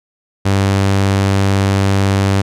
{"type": "tone", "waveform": "sawtooth", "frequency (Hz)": 98, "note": "G2", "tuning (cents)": 0, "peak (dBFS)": -7, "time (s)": [0.45, 2.42], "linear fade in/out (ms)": 10, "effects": ["low-pass 9000 Hz 12 dB/octave"]}